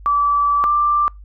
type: tone pair in turn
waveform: sine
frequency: 1156 / 1179.6 Hz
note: D6 / D6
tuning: -28 / +7 cents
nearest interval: unison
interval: 35 cents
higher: second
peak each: -13 / -13 dBFS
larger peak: neither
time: 0.06-0.64 / 0.64-1.08 s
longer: first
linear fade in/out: 0 ms
effects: noise-tail reverb RT60 0.2 s tail -26 dB re dry + added 50 Hz sine -36 dBFS peak until 1.24 s